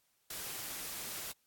white noise, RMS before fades -42 dBFS, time 0.3-1.32 s, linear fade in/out 5 ms, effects white hiss -75 dBFS RMS until 1.46 s + AAC 64 kbps

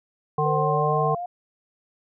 harmonic tone, 151.1 Hz, D3, 50 cents sharp, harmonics 1 / 3 / 5 / 7, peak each -25 / -25 / -25 / -25 dBFS, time 0.38-1.15 s, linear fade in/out 5 ms
sine exponential sweep, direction up, 493.9 to 720 Hz, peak -28 dBFS, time 0.45-1.26 s, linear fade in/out 5 ms
effects none

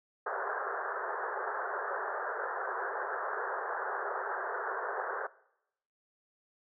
white band-pass noise, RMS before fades -36 dBFS, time 0.26-5.27 s, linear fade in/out 5 ms, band 380 to 1700 Hz, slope 96 dB/octave, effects noise-tail reverb RT60 0.8 s tail -20 dB re dry

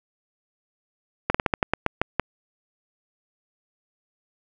slowing click train, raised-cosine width 0.5 ms, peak -4 dBFS, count 10, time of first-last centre 1.3-2.197 s, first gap 45 ms, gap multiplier 1.19, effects none

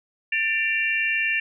sine tone cluster, 1784 / 2352 / 2756 Hz, A6 / D7 / F7, +23 / +2 / -24 cents, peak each -25 dBFS, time 0.32-1.4 s, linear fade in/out 5 ms, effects none

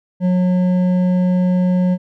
sine tone with hard clipping, 181.5 Hz, F#3, 33 cents flat, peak -14 dBFS, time 0.2-1.98 s, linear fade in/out 50 ms, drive 7 dB, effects none

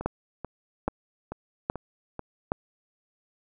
two click trains, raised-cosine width 1 ms, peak -11 / -20 dBFS, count 4 / 6, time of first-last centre 0.06-2.519 / 0.01-2.193 s, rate 1.22 / 2.29 Hz, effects none

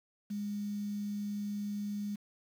sine tone with quantisation, 205.2 Hz, G#3, 21 cents flat, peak -34 dBFS, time 0.3-2.16 s, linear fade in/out 10 ms, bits 9, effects none

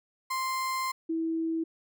35% pulse / sine tone pair in turn, 1046 / 325.9 Hz, C6 / E4, -1 / -20 cents, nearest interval octave + minor sixth, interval 2019 cents, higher first, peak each -27 dBFS, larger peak neither, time 0.3-0.92 / 1.09-1.64 s, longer first, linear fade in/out 10 ms, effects none

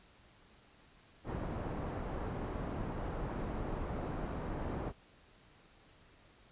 pink low-pass noise, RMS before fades -39 dBFS, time 1.24-4.93 s, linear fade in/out 50 ms, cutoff 1000 Hz, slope 12 dB/octave, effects pink hiss -63 dBFS RMS until 6.51 s + resampled to 8000 Hz

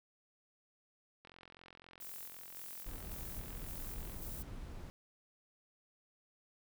click train, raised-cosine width 0.3 ms, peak -39 dBFS, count 128, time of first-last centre 1.25-4.143 s, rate 43.9 Hz
violet noise with tremolo, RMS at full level -48 dBFS, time 2-4.43 s, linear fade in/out 10 ms, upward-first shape square, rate 1.8 Hz, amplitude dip 35%
brown noise, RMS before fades -46 dBFS, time 2.86-4.9 s, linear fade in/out 0 ms
effects none

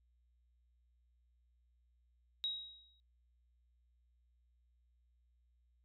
sine tone with exponential decay, 3812 Hz, A#7, 38 cents sharp, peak -33 dBFS, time 2.44-3 s, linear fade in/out 0 ms, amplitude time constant 120 ms, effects added 60 Hz sine -70 dBFS peak until 5.84 s

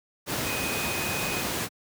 sine tone in noise, 2500 Hz, D#7, 8 cents sharp, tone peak -33 dBFS, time 0.43-1.44 s, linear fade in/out 50 ms, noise pink, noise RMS -29 dBFS, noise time 0.26-1.69 s, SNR -7 dB, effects high-pass 100 Hz 12 dB/octave

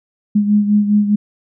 sine beating tone pair, 206.8 / 211.7 Hz, G#3 / G#3, -7 / +33 cents, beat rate 4.9 Hz, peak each -11 / -18 dBFS, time 0.35-1.16 s, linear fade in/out 10 ms, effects none

